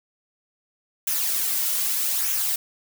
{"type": "noise with flanger", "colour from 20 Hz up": "blue", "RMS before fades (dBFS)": -24, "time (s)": [1.07, 2.56], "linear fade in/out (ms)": 5, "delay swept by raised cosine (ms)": [0.22, 2.52], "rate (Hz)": 0.81, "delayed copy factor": -0.5, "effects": []}